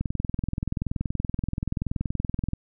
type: click train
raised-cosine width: 5 ms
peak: -14 dBFS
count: 54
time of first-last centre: 0.01-2.534 s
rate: 21 Hz
effects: none